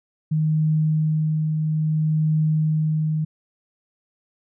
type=tone with tremolo; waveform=sine; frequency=155.56 Hz; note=D#3; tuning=in tune; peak=-16 dBFS; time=0.31-3.25 s; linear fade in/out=10 ms; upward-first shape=triangle; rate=0.6 Hz; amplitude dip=35%; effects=none